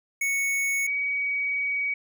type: tone pair in turn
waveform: square / sine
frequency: 2217 / 2261 Hz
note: C#7 / C#7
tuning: 0 / +34 cents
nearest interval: unison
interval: 34 cents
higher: second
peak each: -24 dBFS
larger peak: neither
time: 0.21-0.87 / 0.87-1.94 s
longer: second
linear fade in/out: 5 ms
effects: none